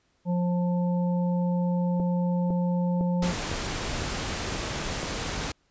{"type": "harmonic tone", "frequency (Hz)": 176.9, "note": "F3", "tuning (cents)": 23, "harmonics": [1, 3, 5], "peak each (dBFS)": [-23, -33, -37], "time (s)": [0.25, 3.34], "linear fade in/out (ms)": 50}
{"type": "click train", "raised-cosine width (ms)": 2, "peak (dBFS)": -20, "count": 7, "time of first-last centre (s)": [2, 5.03], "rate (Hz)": 1.98}
{"type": "noise", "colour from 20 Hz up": "pink", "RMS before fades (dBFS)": -31, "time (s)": [3.22, 5.52], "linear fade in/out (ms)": 5}
{"effects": ["pink hiss -69 dBFS RMS until 5.7 s", "resampled to 16000 Hz"]}